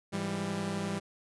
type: tone cluster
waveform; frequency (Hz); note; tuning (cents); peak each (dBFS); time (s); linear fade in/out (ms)
sawtooth; 104.7 / 167.3 / 197.8; G#2 / E3 / G3; +15 / +26 / +16; -38 / -33 / -30; 0.12-1; 20
effects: resampled to 24000 Hz